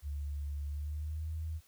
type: tone with pitch glide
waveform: sine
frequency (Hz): 72.1 to 79.54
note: D2 to D#2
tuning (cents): -31 to +39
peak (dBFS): -35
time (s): 0.02-1.61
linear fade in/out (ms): 50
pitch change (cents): +170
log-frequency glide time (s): 0.68-1.31
effects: white hiss -66 dBFS RMS until 1.67 s